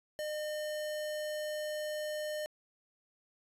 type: tone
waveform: square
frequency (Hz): 607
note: D#5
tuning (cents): -43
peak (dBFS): -36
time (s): 0.19-2.46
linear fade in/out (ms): 0
effects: resampled to 32000 Hz + 11-bit